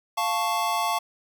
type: chord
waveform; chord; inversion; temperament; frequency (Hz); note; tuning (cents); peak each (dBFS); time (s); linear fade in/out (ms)
square; F augmented; none; equal; 698.5 / 880 / 1108.7; F5 / A5 / C#6; 0 / 0 / 0; -29 / -28 / -28; 0.17-0.99; 10
effects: none